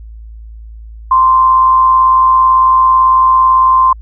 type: tone with amplitude modulation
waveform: sine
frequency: 1043 Hz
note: C6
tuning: 6 cents flat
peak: -3 dBFS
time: 1.11-3.93 s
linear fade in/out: 5 ms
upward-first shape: sine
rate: 118 Hz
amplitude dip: 40%
effects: added 55 Hz sine -28 dBFS peak until 4.01 s